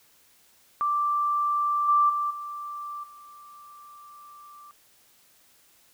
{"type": "tone with level steps", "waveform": "sine", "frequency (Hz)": 1174.7, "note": "D6", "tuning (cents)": 0, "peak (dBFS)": [-22, -17, -24, -33, -45], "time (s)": [0.81, 4.71], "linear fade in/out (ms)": 0, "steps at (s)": [1.88, 2.09, 2.3, 3.03], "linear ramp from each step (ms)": 10, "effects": ["white hiss -60 dBFS RMS until 5.93 s"]}